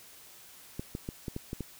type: clicks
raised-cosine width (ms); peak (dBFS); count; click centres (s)
3; -22; 7; 0.795 / 0.951 / 1.089 / 1.282 / 1.364 / 1.531 / 1.607
effects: white hiss -53 dBFS RMS until 1.79 s